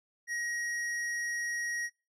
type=tone; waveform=square; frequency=1892 Hz; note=A#6; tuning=25 cents sharp; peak=-33 dBFS; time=0.27-1.9 s; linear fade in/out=50 ms; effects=noise-tail reverb RT60 0.3 s tail -24 dB re dry + low-pass 9000 Hz 12 dB/octave